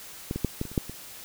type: clicks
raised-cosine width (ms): 3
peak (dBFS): -16 / -17 / -11 / -15 / -25 / -29 / -10 / -24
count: 8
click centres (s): 0.311 / 0.36 / 0.447 / 0.614 / 0.653 / 0.716 / 0.778 / 0.896
effects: white hiss -44 dBFS RMS until 1.24 s